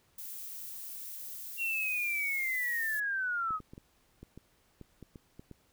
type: noise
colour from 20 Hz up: violet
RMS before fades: -43 dBFS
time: 0.18-3 s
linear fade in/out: 5 ms
type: linear sweep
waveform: sine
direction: down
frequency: 2765 to 1239 Hz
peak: -30 dBFS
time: 1.57-3.6 s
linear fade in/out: 50 ms
type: clicks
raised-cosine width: 3 ms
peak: -34 dBFS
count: 11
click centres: 3.507 / 3.603 / 3.735 / 3.779 / 4.23 / 4.376 / 4.813 / 5.027 / 5.158 / 5.395 / 5.513 s
effects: pink hiss -69 dBFS RMS until 5.72 s